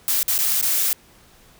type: noise with dropouts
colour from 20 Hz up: blue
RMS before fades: -20 dBFS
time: 0.08-0.93 s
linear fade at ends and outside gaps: 1 ms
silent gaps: 0.23-0.28 / 0.38-0.388 / 0.613-0.626 s
effects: pink hiss -52 dBFS RMS until 1.59 s